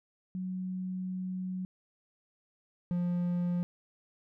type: tone pair in turn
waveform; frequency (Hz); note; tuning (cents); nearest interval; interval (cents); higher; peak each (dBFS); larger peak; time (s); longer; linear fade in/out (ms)
sine / triangle; 185 / 175.91; F#3 / F3; 0 / +13; minor second; 87; first; -33 / -26; second; 0.35-1.65 / 2.91-3.63; first; 0
effects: none